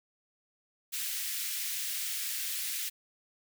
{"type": "high-pass noise", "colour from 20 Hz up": "white", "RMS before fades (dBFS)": -35, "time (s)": [0.92, 2.9], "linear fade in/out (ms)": 20, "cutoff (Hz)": 1800, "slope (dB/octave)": 24, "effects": []}